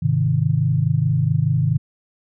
sine chord, Ab major, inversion none, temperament equal, 103.83 / 130.81 / 155.56 Hz, Ab2 / C3 / Eb3, 0 / 0 / 0 cents, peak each -22 / -19 / -19 dBFS, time 0.02-1.78 s, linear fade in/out 10 ms, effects none

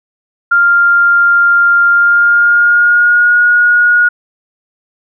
sine tone with pitch glide, 1396.9 to 1443.7 Hz, F6 to F#6, 0 to -43 cents, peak -5 dBFS, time 0.51-4.09 s, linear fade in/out 10 ms, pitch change +57 cents, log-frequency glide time 1.89-3.39 s, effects none

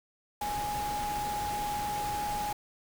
sine tone in noise, 830 Hz, G#5, 1 cent flat, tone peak -31 dBFS, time 0.41-2.53 s, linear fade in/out 5 ms, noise pink, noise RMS -39 dBFS, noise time 0.41-2.53 s, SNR +5 dB, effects none

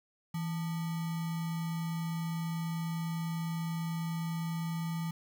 sine tone with sample-and-hold, 164.81 Hz, E3, in tune, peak -32 dBFS, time 0.34-5.11 s, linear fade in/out 5 ms, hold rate 1050 Hz, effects none

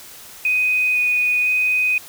sine tone with vibrato, 2489 Hz, D#7, in tune, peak -15 dBFS, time 0.45-1.98 s, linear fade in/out 2 ms, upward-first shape square, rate 0.99 Hz, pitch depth 8 cents each way, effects white hiss -40 dBFS RMS until 2.08 s

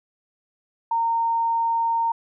sine tone, 920 Hz, A#5, 23 cents flat, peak -19 dBFS, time 0.91-2.12 s, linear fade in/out 5 ms, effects none

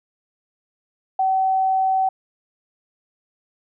sine tone, 762 Hz, G5, 49 cents flat, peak -16 dBFS, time 1.19-2.09 s, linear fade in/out 5 ms, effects none

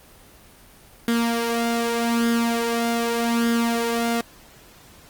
sawtooth tone with flanger, 233.1 Hz, A#3, in tune, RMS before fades -22 dBFS, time 1.08-4.21 s, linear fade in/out 2 ms, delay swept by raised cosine 0.59 to 2.89 ms, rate 0.83 Hz, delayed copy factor +0.6, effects pink hiss -49 dBFS RMS until 5.09 s + Opus 24 kbps

